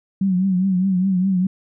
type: tone with vibrato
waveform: sine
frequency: 187.4 Hz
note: F#3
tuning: 22 cents sharp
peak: -15 dBFS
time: 0.21-1.47 s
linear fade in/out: 5 ms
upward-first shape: triangle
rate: 4.9 Hz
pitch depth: 91 cents each way
effects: none